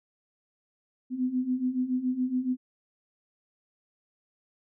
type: beating tone pair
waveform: sine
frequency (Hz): 249.3 / 256.4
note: B3 / C4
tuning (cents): +16 / -35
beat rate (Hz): 7.1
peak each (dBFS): -31 / -27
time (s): 1.1-2.57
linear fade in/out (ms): 50
effects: none